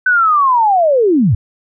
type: linear sweep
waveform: sine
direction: down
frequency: 1525 to 85.3 Hz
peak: -8 dBFS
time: 0.06-1.35 s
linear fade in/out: 5 ms
effects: none